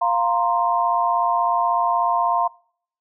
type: chord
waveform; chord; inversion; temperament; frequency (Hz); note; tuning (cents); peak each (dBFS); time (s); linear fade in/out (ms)
sine; F suspended fourth; none; just; 698.5 / 931.3 / 1047.7; F5 / Bb5 / C6; 0 / -2 / +2; -21; 0.01-2.48; 10
effects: noise-tail reverb RT60 0.6 s tail -25 dB re dry